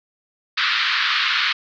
pink band-pass noise, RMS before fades -20 dBFS, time 0.57-1.53 s, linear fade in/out 10 ms, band 1200 to 4500 Hz, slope 48 dB/octave, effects none

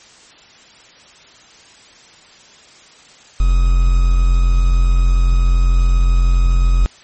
triangle tone with quantisation, 43.69 Hz, F1, 1 cent sharp, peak -7 dBFS, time 3.4-6.86 s, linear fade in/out 0 ms, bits 5, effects white hiss -44 dBFS RMS until 7.03 s + MP3 32 kbps

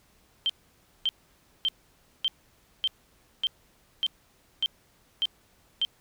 sine tone bursts, 3136 Hz, G7, in tune, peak -22 dBFS, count 10, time 0.46-5.85 s, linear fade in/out 0 ms, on 35 ms, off 560 ms, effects pink hiss -63 dBFS RMS until 6 s

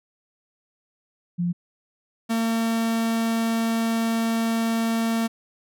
sine / 45% pulse tone pair in turn, 174.61 / 227.3 Hz, F3 / A#3, 0 / -43 cents, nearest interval perfect fourth, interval 457 cents, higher second, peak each -21 dBFS, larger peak neither, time 1.38-1.53 / 2.29-5.28 s, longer second, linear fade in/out 20 ms, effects none

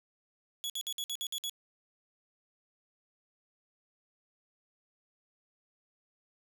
sawtooth tone bursts, 3374 Hz, G#7, 27 cents sharp, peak -31 dBFS, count 8, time 0.64-1.496 s, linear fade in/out 0 ms, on 58 ms, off 56 ms, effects none

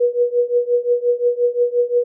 sine tone with tremolo, 484.6 Hz, B4, 33 cents flat, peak -10 dBFS, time 0-2.04 s, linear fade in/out 10 ms, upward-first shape triangle, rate 5.7 Hz, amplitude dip 95%, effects none

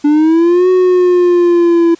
triangle linear two-way sweep, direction up then down, 289.7 to 370 to 334.6 Hz, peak -4 dBFS, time 0.04-1.95 s, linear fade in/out 10 ms, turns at 0.69 s, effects white hiss -43 dBFS RMS until 1.99 s + resampled to 16000 Hz

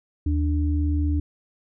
sine tone pair together, 77.61 / 293.7 Hz, D#2 / D4, -4 / 0 cents, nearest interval octave + major seventh, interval 2304 cents, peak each -20 / -27 dBFS, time 0.26-1.2 s, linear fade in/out 5 ms, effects none

